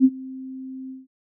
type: tone with ADSR envelope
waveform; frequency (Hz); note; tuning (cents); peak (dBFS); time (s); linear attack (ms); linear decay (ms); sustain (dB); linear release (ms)
sine; 262; C4; +2; -8; 0-1.07; 45; 49; -24; 170
effects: none